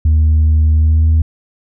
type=tone with pitch glide; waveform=sine; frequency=77.8 to 79.57 Hz; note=D#2 to D#2; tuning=0 to +39 cents; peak=-5 dBFS; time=0.05-1.22 s; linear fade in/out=5 ms; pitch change=+39 cents; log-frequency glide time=0.75-1.08 s; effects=tanh soft clip ceiling -6 dBFS